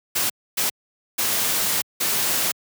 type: noise bursts at uneven times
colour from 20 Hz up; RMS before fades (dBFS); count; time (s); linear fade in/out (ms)
white; -22; 4; 0.15-0.3 / 0.57-0.7 / 1.18-1.82 / 2-2.52; 10
effects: high-pass 100 Hz 12 dB/octave